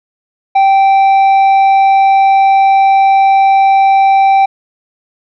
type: tone with tanh clipping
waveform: sine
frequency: 780 Hz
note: G5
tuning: 9 cents flat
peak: -6 dBFS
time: 0.55-4.46 s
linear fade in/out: 10 ms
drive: 6 dB
effects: none